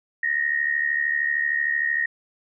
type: tone with amplitude modulation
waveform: sine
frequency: 1864.7 Hz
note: A#6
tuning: in tune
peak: -17 dBFS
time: 0.23-2.06 s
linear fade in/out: 5 ms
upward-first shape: sine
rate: 73.1 Hz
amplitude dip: 75%
effects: none